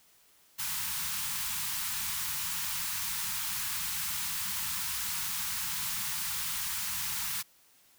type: band-stop noise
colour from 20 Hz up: white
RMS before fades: -34 dBFS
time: 0.58-7.43 s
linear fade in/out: 20 ms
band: 210 to 840 Hz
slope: 96 dB/octave
effects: white hiss -63 dBFS RMS until 7.98 s